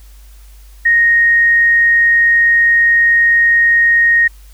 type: tone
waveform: sine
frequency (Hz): 1864.7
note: A#6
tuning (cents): 0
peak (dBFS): -7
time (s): 0.85-4.28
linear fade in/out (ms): 10
effects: added 50 Hz sine -36 dBFS peak until 4.53 s + white hiss -49 dBFS RMS until 4.53 s

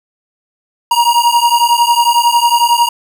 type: beating tone pair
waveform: square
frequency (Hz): 942 / 953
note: A#5 / A#5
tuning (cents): +18 / +38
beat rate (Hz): 11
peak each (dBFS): -12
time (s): 0.91-2.89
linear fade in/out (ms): 5
effects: none

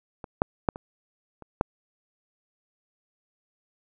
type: clicks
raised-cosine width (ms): 1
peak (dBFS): -23 / -6 / -7 / -23 / -29 / -7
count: 6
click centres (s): 0.242 / 0.419 / 0.688 / 0.759 / 1.423 / 1.611
effects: none

